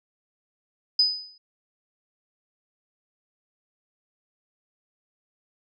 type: tone with exponential decay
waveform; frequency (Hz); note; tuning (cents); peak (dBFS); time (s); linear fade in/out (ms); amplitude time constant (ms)
sine; 4996; D#8; +6; -14; 0.99-1.38; 5; 83
effects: none